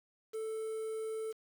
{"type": "tone with quantisation", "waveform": "triangle", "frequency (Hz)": 440.5, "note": "A4", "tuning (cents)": 2, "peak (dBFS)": -34, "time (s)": [0.33, 1.33], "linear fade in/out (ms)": 20, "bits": 9, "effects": []}